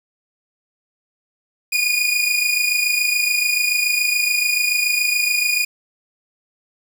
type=tone pair together; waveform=sawtooth; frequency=2436 / 2463 Hz; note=D#7 / D#7; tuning=-37 / -18 cents; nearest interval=unison; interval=19 cents; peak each=-16 dBFS; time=1.72-5.65 s; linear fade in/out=10 ms; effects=7-bit